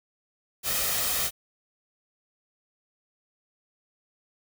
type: noise with comb filter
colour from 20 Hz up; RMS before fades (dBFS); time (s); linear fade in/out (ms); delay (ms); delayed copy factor
white; -27; 0.63-1.31; 50; 1.6; +0.5
effects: none